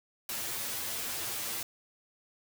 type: noise with comb filter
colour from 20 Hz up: white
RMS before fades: -36 dBFS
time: 0.29-1.63 s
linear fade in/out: 2 ms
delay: 8.8 ms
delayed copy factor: +0.85
effects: none